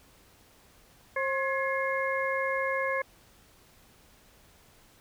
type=harmonic tone with a mistuned harmonic; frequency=535 Hz; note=C5; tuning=38 cents sharp; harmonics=1 / 2 / 3 / 4; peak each=-30 / -33 / -33 / -34 dBFS; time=1.16-3.02 s; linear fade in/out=5 ms; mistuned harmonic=3; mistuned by=+83 cents; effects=pink hiss -59 dBFS RMS until 5 s